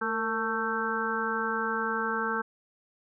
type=harmonic tone with a mistuned harmonic; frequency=222.1 Hz; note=A3; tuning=16 cents sharp; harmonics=1 / 2 / 4 / 5 / 6 / 7; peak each=-36 / -34 / -35 / -36 / -33 / -32 dBFS; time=0.01-2.42 s; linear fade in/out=10 ms; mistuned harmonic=2; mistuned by=+47 cents; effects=none